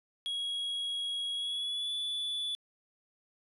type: tone with pitch glide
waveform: triangle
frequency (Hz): 3314 to 3455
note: G#7 to A7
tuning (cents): -4 to -32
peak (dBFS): -31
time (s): 0.26-2.55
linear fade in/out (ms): 0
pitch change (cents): +72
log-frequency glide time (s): 1.34-1.93
effects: resampled to 32000 Hz + 12-bit